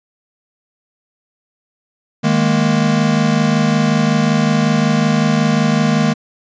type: chord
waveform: square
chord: D# suspended fourth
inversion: none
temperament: equal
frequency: 155.56 / 207.7 / 233.1 Hz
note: D#3 / G#3 / A#3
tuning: 0 / 0 / 0 cents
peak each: -17 dBFS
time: 2.23-6.14 s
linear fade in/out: 20 ms
effects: resampled to 16000 Hz